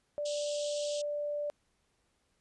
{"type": "tone", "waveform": "sine", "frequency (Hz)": 587.3, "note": "D5", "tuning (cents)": 0, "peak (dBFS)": -32, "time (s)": [0.18, 1.5], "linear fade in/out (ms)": 0}
{"type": "band-pass noise", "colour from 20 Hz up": "pink", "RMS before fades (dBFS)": -43, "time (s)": [0.25, 1.02], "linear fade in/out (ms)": 10, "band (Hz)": [2800, 8500], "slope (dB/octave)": 96}
{"effects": ["pink hiss -75 dBFS RMS until 2.4 s", "resampled to 24000 Hz"]}